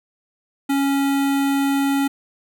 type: tone with notch filter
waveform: square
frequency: 277.2 Hz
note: C#4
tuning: in tune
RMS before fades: -19 dBFS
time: 0.69-2.08 s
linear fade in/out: 10 ms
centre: 5200 Hz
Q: 2
effects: none